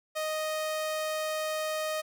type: tone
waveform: sawtooth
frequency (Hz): 622.3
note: D#5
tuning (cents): 0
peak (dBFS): -26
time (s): 0.15-2.02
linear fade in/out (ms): 20
effects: none